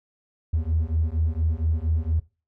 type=beating tone pair; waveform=triangle; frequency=77.78 / 82.08 Hz; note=D#2 / E2; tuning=0 / -7 cents; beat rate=4.3 Hz; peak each=-21 dBFS; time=0.53-2.2 s; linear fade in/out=10 ms; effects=noise-tail reverb RT60 0.3 s tail -22 dB re dry + tanh soft clip ceiling -15 dBFS